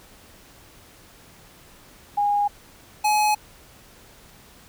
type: tone pair in turn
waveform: sine / square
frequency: 819 / 844.9 Hz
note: G#5 / G#5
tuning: -24 / +30 cents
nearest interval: minor second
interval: 54 cents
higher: second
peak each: -18 dBFS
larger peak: neither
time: 2.17-2.48 / 3.04-3.35 s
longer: neither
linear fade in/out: 10 ms
effects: pink hiss -50 dBFS RMS until 4.68 s